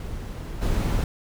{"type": "noise with level steps", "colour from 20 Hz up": "brown", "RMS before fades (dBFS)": [-33, -23], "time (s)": [0, 1.04], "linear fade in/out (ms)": 2, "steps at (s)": 0.61, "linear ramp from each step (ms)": 20, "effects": []}